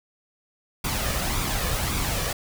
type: noise with flanger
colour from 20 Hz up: pink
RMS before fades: -26 dBFS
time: 0.84-2.33 s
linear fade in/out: 5 ms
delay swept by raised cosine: 0.83 to 1.72 ms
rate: 1.8 Hz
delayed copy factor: +0.5
effects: none